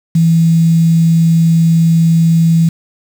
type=tone with quantisation; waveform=sine; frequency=164.9 Hz; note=E3; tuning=1 cent sharp; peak=-6 dBFS; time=0.15-2.69 s; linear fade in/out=5 ms; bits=5; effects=none